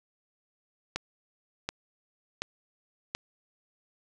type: click train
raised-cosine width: 0.2 ms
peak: -13 dBFS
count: 4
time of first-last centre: 0.96-3.15 s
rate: 1.37 Hz
effects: none